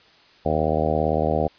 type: harmonic tone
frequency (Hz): 77.78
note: D#2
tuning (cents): 0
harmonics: 1 / 2 / 3 / 4 / 5 / 6 / 7 / 8 / 9 / 10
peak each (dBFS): -28 / -28 / -29 / -31 / -30 / -27 / -26 / -28 / -27 / -30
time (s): 0.45-1.48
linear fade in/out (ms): 10
effects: white hiss -53 dBFS RMS until 1.58 s + resampled to 11025 Hz